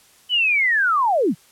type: linear sweep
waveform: sine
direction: down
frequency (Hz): 3039 to 130.81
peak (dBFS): -15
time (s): 0.29-1.35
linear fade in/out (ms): 50
effects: white hiss -53 dBFS RMS until 1.51 s + low-pass 12000 Hz 12 dB/octave